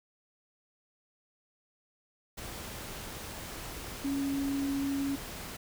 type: tone in noise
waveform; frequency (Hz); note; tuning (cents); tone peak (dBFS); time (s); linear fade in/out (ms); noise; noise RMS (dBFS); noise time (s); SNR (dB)
sine; 277.2; C#4; 0; -29; 4.04-5.16; 10; pink; -42; 2.37-5.57; +10
effects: none